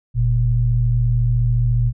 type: tone pair together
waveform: sine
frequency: 44.52 / 118.7 Hz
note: F1 / A#2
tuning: +34 / +32 cents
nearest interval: octave + perfect fourth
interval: 1698 cents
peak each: -19 / -15 dBFS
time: 0.14-1.93 s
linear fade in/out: 50 ms
effects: none